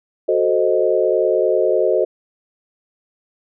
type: chord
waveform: sine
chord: F# diminished seventh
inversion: none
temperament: equal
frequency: 370 / 440 / 523.3 / 622.3 Hz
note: F#4 / A4 / C5 / Eb5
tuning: 0 / 0 / 0 / 0 cents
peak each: -19 dBFS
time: 0.28-2.05 s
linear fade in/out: 10 ms
effects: none